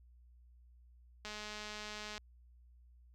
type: click train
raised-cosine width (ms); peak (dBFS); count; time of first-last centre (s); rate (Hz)
0.2; -28; 197; 1.25-2.179; 211
effects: added 60 Hz sine -59 dBFS peak until 3.14 s